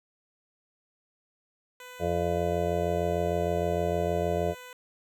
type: tone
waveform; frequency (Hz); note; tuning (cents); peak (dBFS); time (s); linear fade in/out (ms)
10% pulse; 500; B4; +21; -35; 1.8-4.73; 2
type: harmonic tone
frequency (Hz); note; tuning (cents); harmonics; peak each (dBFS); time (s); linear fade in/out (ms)
86.5; F2; -16; 1 / 2 / 4 / 5 / 6 / 7 / 8; -33 / -34 / -36 / -31 / -36 / -31 / -32; 1.99-4.55; 50
effects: none

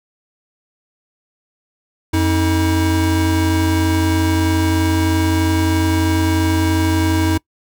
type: tone pair together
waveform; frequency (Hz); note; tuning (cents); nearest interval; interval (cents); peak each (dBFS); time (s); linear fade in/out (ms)
square; 89.1 / 319; F2 / D#4; +35 / +43; octave + minor seventh; 2208; -17; 2.13-7.38; 10
effects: noise-tail reverb RT60 0.1 s tail -23 dB re dry

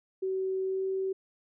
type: tone with pitch glide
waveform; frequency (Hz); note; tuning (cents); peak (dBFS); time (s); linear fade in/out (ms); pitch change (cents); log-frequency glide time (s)
sine; 379.3 to 382.2; F#4 to G4; +43 to -44; -28; 0.22-1.13; 10; +13; 0.63-0.84
effects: none

